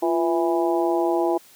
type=harmonic tone with a mistuned harmonic; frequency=164.81 Hz; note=E3; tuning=in tune; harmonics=2 / 3 / 4 / 5 / 6; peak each=-21 / -29 / -25 / -26 / -32 dBFS; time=0.02-1.38 s; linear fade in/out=10 ms; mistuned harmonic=2; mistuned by=+79 cents; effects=white hiss -51 dBFS RMS until 1.55 s + high-pass 100 Hz 12 dB/octave